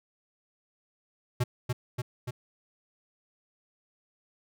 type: tone with echo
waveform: square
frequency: 123.47 Hz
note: B2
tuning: in tune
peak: -24 dBFS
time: 1.4-1.44 s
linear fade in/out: 10 ms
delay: 290 ms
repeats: 3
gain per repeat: -3 dB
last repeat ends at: 2.31 s
effects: none